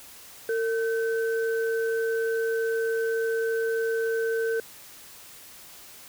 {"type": "tone pair together", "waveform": "sine", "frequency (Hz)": [453.9, 1531.6], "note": ["A#4", "G6"], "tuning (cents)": [-46, -41], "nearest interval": "octave + major sixth", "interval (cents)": 2105, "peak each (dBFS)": [-24, -32], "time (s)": [0.49, 4.6], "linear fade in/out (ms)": 2, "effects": ["white hiss -47 dBFS RMS until 6.08 s"]}